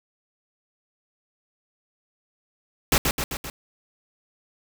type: noise with echo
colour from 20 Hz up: pink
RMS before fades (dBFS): -18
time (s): 2.92-2.98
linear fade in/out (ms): 2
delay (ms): 130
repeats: 4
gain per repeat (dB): -4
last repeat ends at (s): 3.5
effects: none